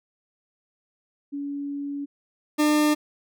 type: tone pair in turn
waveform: sine / 40% pulse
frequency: 283.8 / 300.7 Hz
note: C#4 / D4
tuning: +41 / +41 cents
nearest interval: minor second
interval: 100 cents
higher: second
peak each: -28 / -17 dBFS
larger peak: second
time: 1.32-2.06 / 2.58-2.95 s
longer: first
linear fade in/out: 20 ms
effects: none